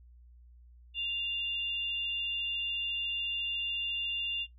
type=tone pair together; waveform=sine; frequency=2794 / 3520 Hz; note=F7 / A7; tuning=0 / 0 cents; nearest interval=major third; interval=400 cents; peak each=-31 / -38 dBFS; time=0.94-4.47 s; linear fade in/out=50 ms; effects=noise-tail reverb RT60 0.1 s tail -17 dB re dry + added 60 Hz sine -53 dBFS peak until 4.58 s